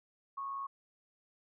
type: tone with amplitude modulation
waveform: sine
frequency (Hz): 1100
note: C#6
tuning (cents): -14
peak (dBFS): -35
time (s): 0.37-0.67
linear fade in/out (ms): 10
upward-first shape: sine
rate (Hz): 121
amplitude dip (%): 40
effects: none